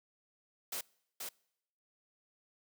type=noise with echo; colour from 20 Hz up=white; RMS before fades=-39 dBFS; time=0.72-0.81 s; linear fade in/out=5 ms; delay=480 ms; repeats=1; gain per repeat=-3 dB; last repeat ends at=1.29 s; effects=noise-tail reverb RT60 0.8 s tail -26 dB re dry + high-pass 200 Hz 12 dB/octave